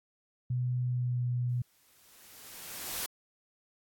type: tone with pitch glide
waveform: sine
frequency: 124.6 to 122.81 Hz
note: B2 to B2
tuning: +16 to -9 cents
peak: -28 dBFS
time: 0.5-1.62 s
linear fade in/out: 5 ms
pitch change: -25 cents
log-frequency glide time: 0.81-1.26 s
type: noise with exponential growth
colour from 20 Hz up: white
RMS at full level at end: -34 dBFS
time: 1.49-3.06 s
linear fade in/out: 2 ms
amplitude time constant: 340 ms
effects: AAC 64 kbps